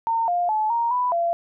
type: tone with pitch steps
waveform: sine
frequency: 912 / 704 / 862 / 934 / 991 / 683 Hz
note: A#5 / F5 / A5 / A#5 / B5 / F5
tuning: -38 / +14 / -36 / +3 / +6 / -39 cents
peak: -19 dBFS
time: 0.07-1.33 s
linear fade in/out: 0 ms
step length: 210 ms
effects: none